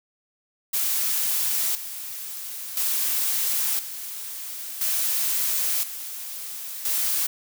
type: noise with tremolo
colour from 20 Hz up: blue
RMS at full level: -24 dBFS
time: 0.73-7.27 s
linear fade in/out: 10 ms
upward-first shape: square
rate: 0.49 Hz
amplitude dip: 70%
effects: none